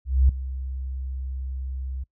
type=tone with ADSR envelope; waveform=sine; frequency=65.41 Hz; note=C2; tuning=in tune; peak=-12 dBFS; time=0.05-2.04 s; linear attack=240 ms; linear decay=4 ms; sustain=-16 dB; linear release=11 ms; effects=noise-tail reverb RT60 0.1 s tail -23 dB re dry